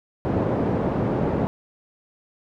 pink band-pass noise, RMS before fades -23 dBFS, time 0.25-1.47 s, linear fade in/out 0 ms, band 120 to 630 Hz, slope 12 dB/octave, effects none

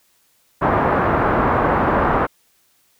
white low-pass noise, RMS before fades -17 dBFS, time 0.61-2.27 s, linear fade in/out 20 ms, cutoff 1300 Hz, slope 24 dB/octave, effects white hiss -60 dBFS RMS until 2.99 s

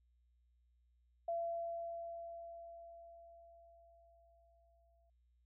sine tone with exponential decay, 677 Hz, E5, 46 cents sharp, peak -35 dBFS, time 1.28-5.1 s, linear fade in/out 5 ms, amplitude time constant 830 ms, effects added 60 Hz sine -70 dBFS peak until 5.45 s

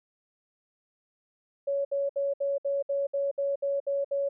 sine tone bursts, 559 Hz, C#5, 14 cents sharp, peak -25 dBFS, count 11, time 1.67-4.29 s, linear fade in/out 10 ms, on 180 ms, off 64 ms, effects none

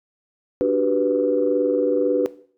sine chord, G major seventh, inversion second, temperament equal, 293.7 / 370 / 392 / 493.9 Hz, D4 / F#4 / G4 / B4, 0 / 0 / 0 / 0 cents, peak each -22 / -24 / -24 / -18 dBFS, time 0.61-2.26 s, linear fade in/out 0 ms, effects noise-tail reverb RT60 0.5 s tail -17 dB re dry + tanh soft clip ceiling -7 dBFS

